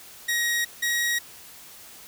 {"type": "tone pair in turn", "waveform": "sawtooth", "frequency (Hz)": [1890, 1896.8], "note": ["A#6", "A#6"], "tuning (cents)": [23, 30], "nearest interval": "unison", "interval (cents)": 7, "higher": "second", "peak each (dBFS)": -19, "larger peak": "neither", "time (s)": [[0.28, 0.65], [0.82, 1.19]], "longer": "neither", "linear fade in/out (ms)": 10, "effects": ["white hiss -46 dBFS RMS until 2.07 s"]}